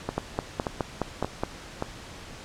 two click trains, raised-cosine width 1 ms, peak -11 / -13 dBFS, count 7 / 4, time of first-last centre 0.18-1.435 / 0.09-1.824 s, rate 4.78 / 1.73 Hz, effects pink hiss -43 dBFS RMS until 2.44 s + low-pass 7000 Hz 12 dB/octave

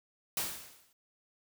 white noise with exponential decay, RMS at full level -31 dBFS, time 0.37-0.93 s, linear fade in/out 2 ms, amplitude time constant 120 ms, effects none

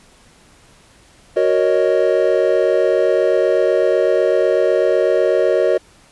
triangle chord, D# minor seventh, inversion first, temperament equal, 370 / 466.2 / 554.4 / 622.3 Hz, F#4 / A#4 / C#5 / D#5, 0 / 0 / 0 / 0 cents, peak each -16 dBFS, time 1.36-5.78 s, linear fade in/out 10 ms, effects pink hiss -49 dBFS RMS until 6.11 s + resampled to 24000 Hz

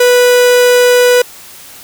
45% pulse tone, 492.4 Hz, B4, 5 cents flat, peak -5 dBFS, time 0-1.22 s, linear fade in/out 5 ms, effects white hiss -34 dBFS RMS until 1.83 s

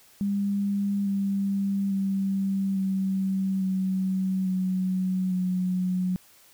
sine tone with pitch steps, 200.5 / 197.51 / 194.57 / 191.67 / 188.81 / 186 / 183.22 Hz, G3 / G3 / G3 / G3 / F#3 / F#3 / F#3, +39 / +13 / -13 / -39 / +35 / +9 / -17 cents, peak -23 dBFS, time 0.21-6.16 s, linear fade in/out 0 ms, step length 850 ms, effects white hiss -56 dBFS RMS until 6.53 s

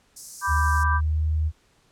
white high-pass noise, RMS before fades -36 dBFS, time 0.16-0.84 s, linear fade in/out 10 ms, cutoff 5100 Hz, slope 48 dB/octave
sine chord, G major, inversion first, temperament equal, 987.8 / 1174.7 / 1568 Hz, B5 / D6 / G6, 0 / 0 / 0 cents, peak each -26 dBFS, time 0.41-1.01 s, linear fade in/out 50 ms
sine tone with pitch glide, 76.2 to 77.94 Hz, D#2 to D#2, -36 to +4 cents, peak -20 dBFS, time 0.47-1.52 s, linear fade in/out 50 ms, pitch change +40 cents, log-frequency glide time 0.61-1.28 s
effects pink hiss -62 dBFS RMS until 1.91 s + low-pass 9000 Hz 12 dB/octave

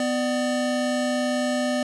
square tone pair together, 250 / 596 Hz, B3 / D5, +21 / +25 cents, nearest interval octave + minor third, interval 1504 cents, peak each -25 / -26 dBFS, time 0-1.83 s, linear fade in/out 2 ms, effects resampled to 22050 Hz

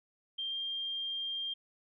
sine tone with pitch glide, 3176 to 3196 Hz, G7 to G7, +22 to +33 cents, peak -34 dBFS, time 0.38-1.54 s, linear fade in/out 10 ms, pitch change +11 cents, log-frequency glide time 0.49-0.55 s, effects none

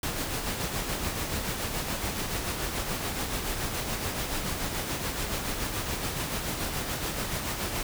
pink noise with tremolo, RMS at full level -30 dBFS, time 0.03-7.83 s, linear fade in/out 2 ms, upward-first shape sine, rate 7 Hz, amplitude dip 40%, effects none

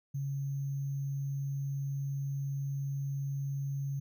sine tone with sample-and-hold, 138.59 Hz, C#3, in tune, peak -32 dBFS, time 0.14-4 s, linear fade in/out 10 ms, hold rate 6300 Hz, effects none

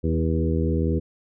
harmonic tone with a mistuned harmonic, 81 Hz, E2, 30 cents flat, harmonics 1 / 2 / 3 / 4 / 5 / 6, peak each -23 / -26 / -28 / -29 / -30 / -31 dBFS, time 0.03-1 s, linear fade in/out 20 ms, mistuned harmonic 5, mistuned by -16 cents, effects none

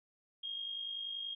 sine tone with amplitude modulation, 3244 Hz, G#7, 41 cents flat, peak -36 dBFS, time 0.43-1.35 s, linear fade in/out 10 ms, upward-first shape sine, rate 50.4 Hz, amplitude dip 50%, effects none

